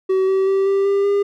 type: tone with pitch steps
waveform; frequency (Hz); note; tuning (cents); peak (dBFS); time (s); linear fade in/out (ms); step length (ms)
triangle; 379.1 / 383.7 / 388.4 / 393.1 / 397.9 / 402.8; F#4 / G4 / G4 / G4 / G4 / G4; +42 / -37 / -16 / +5 / +26 / +47; -12; 0.09-1.23; 10; 190
effects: none